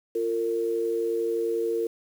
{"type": "tone pair together", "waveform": "sine", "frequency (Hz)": [345.6, 456.9], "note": ["F4", "A#4"], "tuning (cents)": [-18, -35], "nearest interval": "perfect fourth", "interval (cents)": 483, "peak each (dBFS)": [-29, -25], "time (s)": [0.15, 1.87], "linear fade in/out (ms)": 5, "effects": ["8-bit"]}